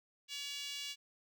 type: tone with high-pass filter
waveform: 5% pulse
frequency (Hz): 568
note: C#5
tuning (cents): +42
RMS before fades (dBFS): -43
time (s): 0.28-0.96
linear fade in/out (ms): 50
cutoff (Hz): 2800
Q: 2.4
effects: none